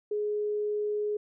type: tone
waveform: sine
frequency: 418.6 Hz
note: G#4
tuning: 14 cents sharp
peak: -27 dBFS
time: 0.11-1.17 s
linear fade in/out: 5 ms
effects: none